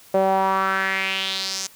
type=tone with band-pass filter sweep; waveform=sawtooth; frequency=191.6 Hz; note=G3; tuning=39 cents flat; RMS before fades=-22 dBFS; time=0.14-1.67 s; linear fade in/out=5 ms; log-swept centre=570 to 6400 Hz; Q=3.5; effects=white hiss -49 dBFS RMS until 1.75 s